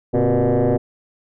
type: tone with frequency modulation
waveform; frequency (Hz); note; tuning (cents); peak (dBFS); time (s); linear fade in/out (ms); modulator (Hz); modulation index
sine; 110; A2; 0; -12; 0.13-0.78; 20; 123; 4.3
effects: tanh soft clip ceiling -12 dBFS